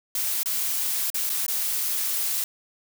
blue noise with dropouts, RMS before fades -26 dBFS, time 0.15-2.44 s, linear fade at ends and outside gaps 2 ms, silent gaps 0.432-0.458 / 1.102-1.144 / 1.294-1.299 / 1.465-1.481 s, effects none

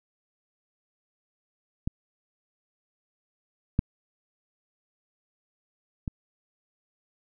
clicks, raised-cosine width 5 ms, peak -15 / -9 / -18 dBFS, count 3, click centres 1.875 / 3.791 / 6.078 s, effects none

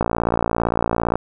click train, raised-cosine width 1 ms, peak -4 dBFS, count 67, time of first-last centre 0.01-1.156 s, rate 57.6 Hz, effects none

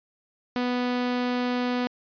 sawtooth tone, 247.1 Hz, B3, 1 cent sharp, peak -20 dBFS, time 0.56-1.87 s, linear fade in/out 0 ms, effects resampled to 11025 Hz

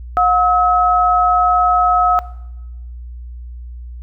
sine tone pair together, 721 / 1284.7 Hz, F#5 / E6, -45 / -45 cents, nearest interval minor seventh, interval 1000 cents, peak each -13 dBFS, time 0.17-2.19 s, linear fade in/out 0 ms, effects noise-tail reverb RT60 0.9 s tail -18 dB re dry + added 60 Hz sine -28 dBFS peak until 4.02 s

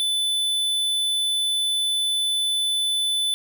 square tone, 3500 Hz, A7, 10 cents flat, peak -21 dBFS, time 0-3.34 s, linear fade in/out 0 ms, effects none

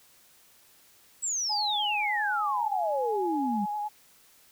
sine exponential sweep, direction down, 7902 to 191.1 Hz, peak -27 dBFS, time 1.22-3.66 s, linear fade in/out 20 ms
sine tone with vibrato, 836 Hz, G#5, 11 cents sharp, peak -29 dBFS, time 1.49-3.89 s, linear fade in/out 20 ms, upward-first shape sine, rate 9.8 Hz, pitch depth 26 cents each way
effects white hiss -59 dBFS RMS until 4.51 s

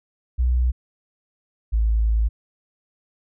sine tone pair in turn, 61.74 / 54.88 Hz, B1 / A1, 0 / -4 cents, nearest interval major second, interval 204 cents, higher first, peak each -16 dBFS, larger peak neither, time 0.38-0.72 / 1.72-2.29 s, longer second, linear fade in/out 20 ms, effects none

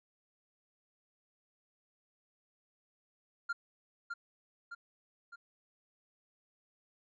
triangle tone with echo, 1396.9 Hz, F6, in tune, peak -30 dBFS, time 3.49-3.53 s, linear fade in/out 10 ms, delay 610 ms, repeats 3, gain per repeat -5 dB, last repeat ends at 5.36 s, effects resampled to 16000 Hz

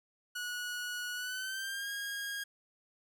sawtooth tone with pitch glide, 1462 to 1631.6 Hz, F#6 to G#6, -21 to -31 cents, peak -33 dBFS, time 0.35-2.44 s, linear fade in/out 10 ms, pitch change +190 cents, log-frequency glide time 1.14-1.9 s, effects none

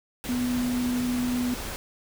sine tone in noise, 246.9 Hz, B3, in tune, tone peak -24 dBFS, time 0.29-1.54 s, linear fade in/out 0 ms, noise pink, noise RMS -35 dBFS, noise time 0.24-1.76 s, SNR +8 dB, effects none

